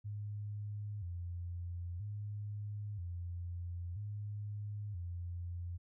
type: tone with vibrato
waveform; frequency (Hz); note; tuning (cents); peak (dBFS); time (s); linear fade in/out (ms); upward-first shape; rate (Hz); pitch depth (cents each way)
sine; 95.2; F#2; +50; -39; 0.04-5.78; 20; square; 0.51; 150
effects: none